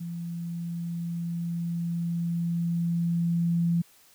sine tone with level ramp, 170 Hz, F3, 46 cents flat, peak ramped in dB -32 to -21 dBFS, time 0-3.82 s, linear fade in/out 10 ms, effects white hiss -58 dBFS RMS until 4.14 s

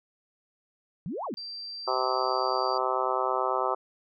sine exponential two-way sweep, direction up then down, 146.83 to 1163 to 185.8 Hz, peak -31 dBFS, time 1.06-1.34 s, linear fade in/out 0 ms, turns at 1.25 s
sine tone, 4699 Hz, D8, in tune, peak -36 dBFS, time 1.37-2.78 s, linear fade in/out 5 ms
harmonic tone, 129.1 Hz, C3, 23 cents flat, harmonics 3 / 4 / 5 / 6 / 7 / 8 / 9 / 10, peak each -33 / -33 / -33 / -33 / -33 / -33 / -33 / -33 dBFS, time 1.87-3.75 s, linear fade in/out 10 ms
effects none

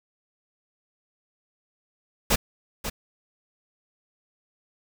pink noise with echo, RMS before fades -20 dBFS, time 2.3-2.36 s, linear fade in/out 10 ms, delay 540 ms, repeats 1, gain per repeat -10 dB, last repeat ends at 2.9 s, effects none

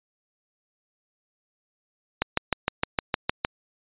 click train, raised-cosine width 0.3 ms, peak -5 dBFS, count 9, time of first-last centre 2.22-3.449 s, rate 6.51 Hz, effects resampled to 8000 Hz

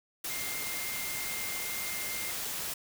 sine tone in noise, 2107 Hz, C7, 12 cents sharp, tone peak -40 dBFS, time 0.3-2.31 s, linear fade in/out 5 ms, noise white, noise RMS -36 dBFS, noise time 0.24-2.74 s, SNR -7 dB, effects none

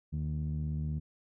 sawtooth tone with low-pass filter, 76.2 Hz, D#2, 36 cents flat, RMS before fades -34 dBFS, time 0.12-1 s, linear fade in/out 20 ms, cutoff 180 Hz, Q 4.1, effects none

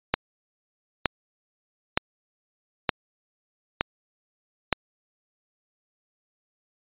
click train, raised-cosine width 0.3 ms, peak -3 dBFS, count 6, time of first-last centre 0.14-4.727 s, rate 1.09 Hz, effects resampled to 8000 Hz

